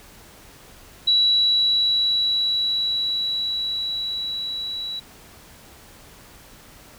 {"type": "tone with level ramp", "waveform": "sine", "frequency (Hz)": 3919, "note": "B7", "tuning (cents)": -14, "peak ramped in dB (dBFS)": [-14, -27], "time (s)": [1.07, 5], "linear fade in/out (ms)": 10, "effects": ["pink hiss -47 dBFS RMS until 6.98 s"]}